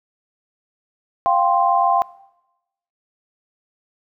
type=chord; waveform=sine; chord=F suspended second; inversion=none; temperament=just; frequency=698.5 / 785.8 / 1047.7 Hz; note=F5 / G5 / C6; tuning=0 / +4 / +2 cents; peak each=-18 dBFS; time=1.26-2.02 s; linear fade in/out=0 ms; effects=noise-tail reverb RT60 0.9 s tail -21 dB re dry